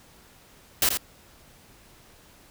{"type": "noise with echo", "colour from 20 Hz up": "white", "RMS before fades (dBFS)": -21, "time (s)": [0.82, 0.89], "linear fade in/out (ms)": 2, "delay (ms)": 83, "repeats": 1, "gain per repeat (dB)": -6, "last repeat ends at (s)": 0.973, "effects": ["pink hiss -54 dBFS RMS until 2.5 s"]}